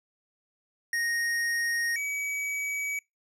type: tone pair in turn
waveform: square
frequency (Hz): 1864.7 / 2276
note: A#6 / C#7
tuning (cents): 0 / +45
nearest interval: minor third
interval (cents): 345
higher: second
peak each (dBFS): -27 / -30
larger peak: first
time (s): 0.93-1.96 / 1.96-2.99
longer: neither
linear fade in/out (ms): 2
effects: noise-tail reverb RT60 0.2 s tail -25 dB re dry + low-pass 12000 Hz 12 dB/octave